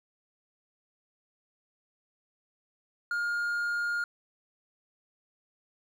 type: tone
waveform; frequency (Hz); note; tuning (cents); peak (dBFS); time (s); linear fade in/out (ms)
triangle; 1417; F6; +25; -26; 3.11-4.04; 2
effects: none